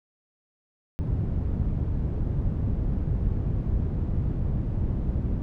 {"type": "low-pass noise", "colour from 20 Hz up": "white", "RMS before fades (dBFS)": -26, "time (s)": [0.99, 5.42], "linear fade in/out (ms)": 0, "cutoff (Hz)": 110, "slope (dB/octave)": 12, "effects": []}